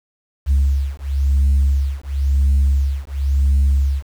sine beating tone pair, 68.5 / 69.46 Hz, C#2 / C#2, -20 / +4 cents, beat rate 0.96 Hz, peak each -15 dBFS, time 0.46-4.03 s, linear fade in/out 50 ms, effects tanh soft clip ceiling -9 dBFS + 7-bit

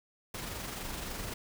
pink noise with amplitude modulation, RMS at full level -38 dBFS, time 0.34-1.34 s, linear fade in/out 5 ms, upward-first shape sine, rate 23.6 Hz, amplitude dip 35%, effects none

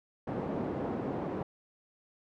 pink band-pass noise, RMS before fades -35 dBFS, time 0.27-1.43 s, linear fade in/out 5 ms, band 180 to 630 Hz, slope 12 dB/octave, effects none

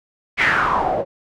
white noise with low-pass filter sweep, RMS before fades -18 dBFS, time 0.37-1.05 s, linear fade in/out 50 ms, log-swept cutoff 2300 to 520 Hz, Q 5.4, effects none

